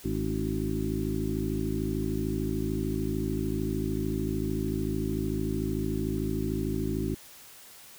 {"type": "harmonic tone with a mistuned harmonic", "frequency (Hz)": 53.4, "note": "G#1", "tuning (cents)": 49, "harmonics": [1, 2, 3, 4, 5, 6, 7], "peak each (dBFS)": [-35, -35, -35, -35, -35, -35, -35], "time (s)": [0.04, 7.15], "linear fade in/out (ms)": 10, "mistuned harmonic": 5, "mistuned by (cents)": 57, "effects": ["white hiss -50 dBFS RMS until 7.98 s"]}